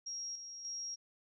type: tone with tremolo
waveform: sine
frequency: 5610 Hz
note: F8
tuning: 7 cents sharp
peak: -39 dBFS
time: 0.06-0.96 s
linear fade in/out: 10 ms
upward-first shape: square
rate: 1.7 Hz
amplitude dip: 50%
effects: none